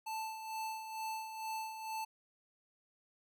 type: tone with tremolo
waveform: square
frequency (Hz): 881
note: A5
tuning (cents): +2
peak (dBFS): -38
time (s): 0.06-2.05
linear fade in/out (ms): 10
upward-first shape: sine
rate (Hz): 2.2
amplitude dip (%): 55
effects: none